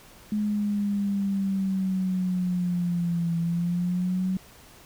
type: linear two-way sweep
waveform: sine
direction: down then up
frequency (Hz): 211.2 to 167.4 to 188.3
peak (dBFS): -23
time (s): 0.32-4.37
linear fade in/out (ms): 2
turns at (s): 3.38
effects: pink hiss -51 dBFS RMS until 4.85 s